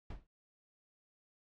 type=noise with exponential decay; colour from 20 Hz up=brown; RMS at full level=-36 dBFS; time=0.1-0.27 s; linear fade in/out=5 ms; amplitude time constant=36 ms; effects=low-pass 4000 Hz 12 dB/octave + AAC 64 kbps